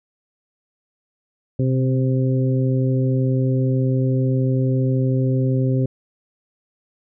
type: harmonic tone with a mistuned harmonic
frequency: 130.81 Hz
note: C3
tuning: in tune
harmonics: 1 / 2 / 3 / 4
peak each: -17 / -23 / -27 / -29 dBFS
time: 1.59-5.86 s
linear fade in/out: 5 ms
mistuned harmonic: 1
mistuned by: -23 cents
effects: none

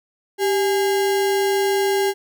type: tone with sample-and-hold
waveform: sine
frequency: 392 Hz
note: G4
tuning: in tune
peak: -16 dBFS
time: 0.38-2.14 s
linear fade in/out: 50 ms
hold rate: 1225 Hz
effects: none

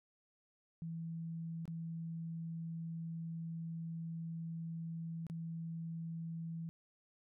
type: tone with dropouts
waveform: sine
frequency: 164.81 Hz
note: E3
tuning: in tune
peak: -40 dBFS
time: 0.82-6.69 s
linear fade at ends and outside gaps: 0 ms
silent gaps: 1.655-1.678 / 5.267-5.299 s
effects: none

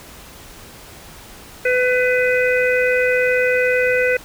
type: harmonic tone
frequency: 501 Hz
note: B4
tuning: 25 cents sharp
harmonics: 1 / 3 / 4 / 5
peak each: -16 / -21 / -22 / -23 dBFS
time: 1.65-4.17 s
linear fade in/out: 5 ms
effects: pink hiss -40 dBFS RMS until 4.24 s

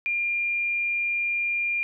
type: tone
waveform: sine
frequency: 2400 Hz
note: D7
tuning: 37 cents sharp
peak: -23 dBFS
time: 0.06-1.83 s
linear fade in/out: 0 ms
effects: none

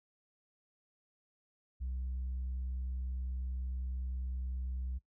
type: tone with tanh clipping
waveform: sine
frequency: 63.6 Hz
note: C2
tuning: 48 cents flat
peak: -36 dBFS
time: 1.8-4.99 s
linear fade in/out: 20 ms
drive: 1 dB
effects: noise-tail reverb RT60 0.1 s tail -19 dB re dry

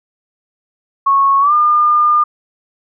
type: tone with pitch glide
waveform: sine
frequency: 1101 to 1207.6 Hz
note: C#6 to D6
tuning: -12 to +48 cents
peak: -8 dBFS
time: 1.06-2.24 s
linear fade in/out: 10 ms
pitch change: +160 cents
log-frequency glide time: 1.4-1.53 s
effects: none

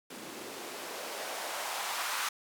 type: noise with band-pass filter sweep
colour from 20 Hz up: blue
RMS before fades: -38 dBFS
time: 0.1-2.29 s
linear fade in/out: 5 ms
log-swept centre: 250 to 1200 Hz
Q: 1.5
effects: none

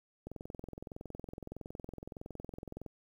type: click train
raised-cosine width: 2 ms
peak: -30 dBFS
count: 57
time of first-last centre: 0.27-2.863 s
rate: 21.6 Hz
effects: 10-bit

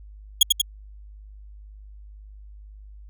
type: tone with echo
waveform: sawtooth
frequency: 3322 Hz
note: G#7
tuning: in tune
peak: -7 dBFS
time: 0.41-0.43 s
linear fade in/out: 5 ms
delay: 93 ms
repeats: 2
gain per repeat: -3 dB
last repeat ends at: 0.616 s
effects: added 51 Hz sine -41 dBFS peak until 3.09 s

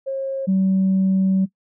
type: tone pair in turn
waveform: sine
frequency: 539 / 190.57 Hz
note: C#5 / G3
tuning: -49 / -49 cents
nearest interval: octave + tritone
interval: 1800 cents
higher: first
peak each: -21 / -13 dBFS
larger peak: second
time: 0.06-0.47 / 0.47-1.46 s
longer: second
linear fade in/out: 20 ms
effects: noise-tail reverb RT60 0.1 s tail -19 dB re dry + tanh soft clip ceiling -12 dBFS

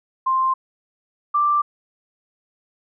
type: tone pair in turn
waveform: sine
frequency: 1049 / 1177.5 Hz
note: C6 / D6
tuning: +4 / +4 cents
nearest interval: major second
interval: 200 cents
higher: second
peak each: -16 / -15 dBFS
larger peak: second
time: 0.26-0.54 / 1.34-1.62 s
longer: neither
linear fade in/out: 10 ms
effects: none

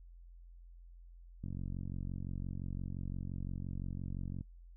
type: click train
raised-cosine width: 5 ms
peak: -29 dBFS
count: 137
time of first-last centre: 1.44-4.409 s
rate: 45.8 Hz
effects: noise-tail reverb RT60 0.1 s tail -22 dB re dry + added 43 Hz sine -52 dBFS peak until 4.76 s

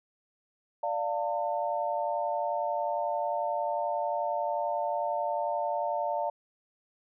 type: chord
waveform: sine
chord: D minor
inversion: none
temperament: equal with one note detuned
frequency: 587.3 / 698.5 / 900.6 Hz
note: D5 / F5 / A5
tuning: 0 / 0 / +40 cents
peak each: -32 dBFS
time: 0.83-6.3 s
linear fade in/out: 5 ms
effects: none

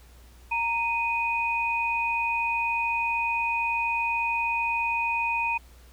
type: tone pair together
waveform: sine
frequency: 928.3 / 2489 Hz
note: A#5 / D#7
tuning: -7 / 0 cents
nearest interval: octave + perfect fourth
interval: 1707 cents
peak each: -27 / -26 dBFS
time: 0.51-5.58 s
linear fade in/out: 10 ms
effects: added 60 Hz sine -49 dBFS peak until 5.92 s + pink hiss -57 dBFS RMS until 5.92 s

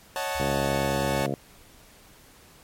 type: chord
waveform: sawtooth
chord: D# half-diminished seventh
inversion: third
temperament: equal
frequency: 554.4 / 622.3 / 740 / 880 Hz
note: C#5 / D#5 / F#5 / A5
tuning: 0 / 0 / 0 / 0 cents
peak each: -28 / -33 / -30 / -28 dBFS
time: 0.16-1.26 s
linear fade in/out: 0 ms
type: tone with pitch glide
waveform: sine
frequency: 70.3 to 73.97 Hz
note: C#2 to D2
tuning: +25 to +13 cents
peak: -36 dBFS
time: 0.35-1.23 s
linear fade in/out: 5 ms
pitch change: +88 cents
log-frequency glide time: 0.69-0.9 s
type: harmonic tone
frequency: 69.3 Hz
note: C#2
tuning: in tune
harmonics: 2 / 3 / 4 / 5 / 6 / 7 / 8 / 9 / 10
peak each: -31 / -33 / -34 / -35 / -36 / -36 / -37 / -38 / -38 dBFS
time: 0.4-1.34 s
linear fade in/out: 0 ms
effects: pink hiss -53 dBFS RMS until 2.63 s + MP3 64 kbps

